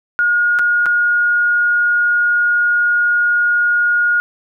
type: tone with dropouts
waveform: sine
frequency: 1434 Hz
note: F6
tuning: 45 cents sharp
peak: -11 dBFS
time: 0.19-4.2 s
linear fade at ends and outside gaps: 0 ms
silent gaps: 0.588-0.593 / 0.858-0.864 s
effects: none